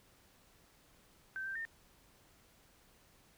sine tone with pitch steps, 1550 / 1570 / 1818 Hz, G6 / G6 / A#6, -20 / +2 / -44 cents, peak -38 dBFS, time 1.36-1.651 s, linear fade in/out 0 ms, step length 97 ms, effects pink hiss -66 dBFS RMS until 3.37 s

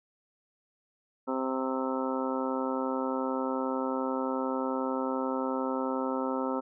harmonic tone, 131.3 Hz, C3, 6 cents sharp, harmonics 2 / 3 / 4 / 5 / 6 / 7 / 8 / 9 / 10, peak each -32 / -37 / -34 / -44 / -42 / -37 / -43 / -47 / -38 dBFS, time 1.27-6.61 s, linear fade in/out 20 ms, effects none

